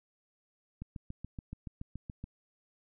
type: click train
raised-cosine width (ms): 5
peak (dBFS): -28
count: 11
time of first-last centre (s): 0.82-2.24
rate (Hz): 7.04
effects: none